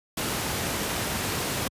pink noise, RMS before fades -28 dBFS, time 0.17-1.68 s, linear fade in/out 5 ms, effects high-pass 80 Hz 12 dB/octave + resampled to 32000 Hz

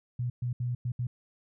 sine tone bursts at uneven times, 122.5 Hz, B2, 14 cents flat, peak -28 dBFS, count 5, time 0.19-0.3 / 0.42-0.53 / 0.6-0.75 / 0.85-0.92 / 0.99-1.07 s, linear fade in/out 5 ms, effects none

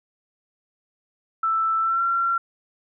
sine tone with pitch glide, 1324 to 1366.7 Hz, E6 to F6, +7 to -38 cents, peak -19 dBFS, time 1.43-2.38 s, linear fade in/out 5 ms, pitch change +55 cents, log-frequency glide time 1.8-2.03 s, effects none

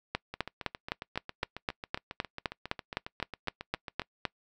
two click trains, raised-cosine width 0.3 ms, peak -22 / -13 dBFS, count 28 / 17, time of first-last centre 0.34-4.018 / 0.15-4.253 s, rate 7.34 / 3.9 Hz, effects noise-tail reverb RT60 0.1 s tail -24 dB re dry

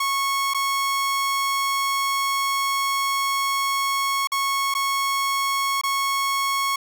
sawtooth tone with dropouts, 1100 Hz, C#6, 14 cents flat, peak -17 dBFS, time 0-6.76 s, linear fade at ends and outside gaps 5 ms, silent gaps 0.537-0.545 / 4.273-4.318 / 4.741-4.749 / 5.814-5.835 s, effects none

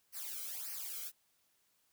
blue noise with flanger, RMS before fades -43 dBFS, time 0.12-1.12 s, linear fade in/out 50 ms, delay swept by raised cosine 0.27 to 1.12 ms, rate 1.7 Hz, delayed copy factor -1, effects white hiss -75 dBFS RMS until 1.92 s

